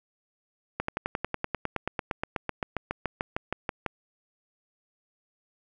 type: slowing click train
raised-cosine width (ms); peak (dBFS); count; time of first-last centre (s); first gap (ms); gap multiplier
0.5; -13; 26; 0.8-3.863; 84; 1.03
effects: none